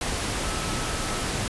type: tone in noise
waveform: sine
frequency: 1300 Hz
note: E6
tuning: 24 cents flat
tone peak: -38 dBFS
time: 0.44-1.25 s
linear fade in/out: 2 ms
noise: pink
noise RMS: -28 dBFS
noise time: 0.01-1.48 s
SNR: -13 dB
effects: resampled to 24000 Hz